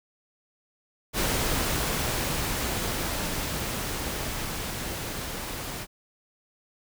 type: noise with level ramp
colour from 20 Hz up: pink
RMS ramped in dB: -26 to -35 dBFS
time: 1.13-5.87 s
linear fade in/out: 50 ms
effects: none